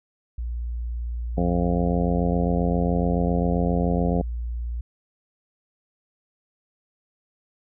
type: tone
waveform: sine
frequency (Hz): 58.9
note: A#1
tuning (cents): +19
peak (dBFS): -26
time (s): 0.38-4.81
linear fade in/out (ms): 5
type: harmonic tone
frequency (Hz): 87.31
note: F2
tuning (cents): 0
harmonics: 1 / 2 / 3 / 4 / 5 / 6 / 7 / 8 / 9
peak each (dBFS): -29 / -23 / -28 / -35 / -30 / -30 / -36 / -31 / -40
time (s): 1.37-4.22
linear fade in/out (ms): 10
effects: none